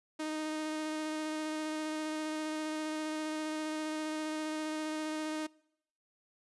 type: tone with vibrato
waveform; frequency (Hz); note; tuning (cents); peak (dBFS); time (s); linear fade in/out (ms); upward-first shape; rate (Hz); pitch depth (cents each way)
sawtooth; 310; D#4; -6; -31; 0.19-5.47; 10; square; 15; 9
effects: noise-tail reverb RT60 0.8 s tail -25 dB re dry + resampled to 24000 Hz